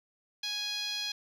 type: tone with band-pass filter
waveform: 10% pulse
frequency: 830.6 Hz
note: G#5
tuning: in tune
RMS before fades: -35 dBFS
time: 0.43-1.12 s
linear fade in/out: 5 ms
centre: 4100 Hz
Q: 2
effects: none